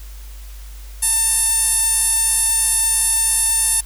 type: tone with band-pass filter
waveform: sawtooth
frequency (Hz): 897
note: A5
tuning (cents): +33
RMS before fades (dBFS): -17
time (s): 1.02-3.81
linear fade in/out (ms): 10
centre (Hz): 9900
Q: 6.6
effects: added 50 Hz sine -32 dBFS peak until 3.85 s + white hiss -45 dBFS RMS until 3.85 s